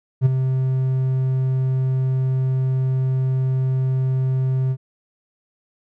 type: tone with ADSR envelope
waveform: triangle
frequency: 130.81 Hz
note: C3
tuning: in tune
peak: -7 dBFS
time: 0.21-4.77 s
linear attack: 47 ms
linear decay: 16 ms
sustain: -8 dB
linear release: 59 ms
effects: none